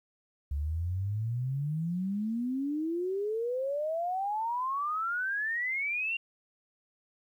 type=exponential sweep; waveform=sine; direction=up; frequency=69.3 to 2794 Hz; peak=-29 dBFS; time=0.51-6.17 s; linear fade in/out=5 ms; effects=11-bit